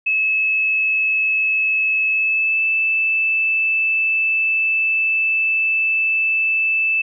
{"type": "tone with pitch glide", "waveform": "sine", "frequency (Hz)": [2593, 2634], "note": ["E7", "E7"], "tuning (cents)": [-29, -2], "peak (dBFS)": -15, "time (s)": [0.06, 7.02], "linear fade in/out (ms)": 10, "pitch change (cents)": 27, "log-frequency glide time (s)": [2.1, 2.63], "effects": []}